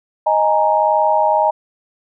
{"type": "chord", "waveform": "sine", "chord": "D# suspended fourth", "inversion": "none", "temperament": "equal", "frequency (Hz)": [622.3, 830.6, 932.3], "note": ["D#5", "G#5", "A#5"], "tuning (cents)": [0, 0, 0], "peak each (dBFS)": -16, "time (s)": [0.26, 1.51], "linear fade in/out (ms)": 10, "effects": []}